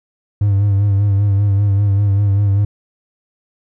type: tone with vibrato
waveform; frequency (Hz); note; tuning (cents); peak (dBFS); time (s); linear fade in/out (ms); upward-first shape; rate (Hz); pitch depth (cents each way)
triangle; 100.5; G2; +44; -8; 0.41-2.65; 5; sine; 5.1; 45
effects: tanh soft clip ceiling -4 dBFS